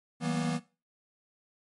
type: tone cluster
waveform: square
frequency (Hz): 163.1 / 190.7 / 231.8 / 242.6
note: E3 / G3 / A#3 / B3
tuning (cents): -18 / -47 / -10 / -31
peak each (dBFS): -33 / -38 / -39 / -33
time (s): 0.2-0.6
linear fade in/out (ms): 50
effects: noise-tail reverb RT60 0.3 s tail -17 dB re dry + MP3 48 kbps